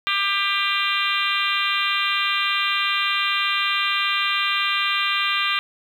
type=harmonic tone; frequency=397.4 Hz; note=G4; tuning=24 cents sharp; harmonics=3 / 4 / 5 / 6 / 7 / 8 / 9 / 10; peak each=-25 / -29 / -29 / -26 / -27 / -28 / -28 / -32 dBFS; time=0.07-5.59 s; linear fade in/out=0 ms; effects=8-bit